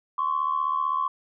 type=tone pair together; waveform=sine; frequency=1047 / 1122.7 Hz; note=C6 / C#6; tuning=+1 / +22 cents; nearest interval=minor second; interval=121 cents; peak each=-25 dBFS; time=0.18-1.08 s; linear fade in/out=5 ms; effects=tanh soft clip ceiling -15 dBFS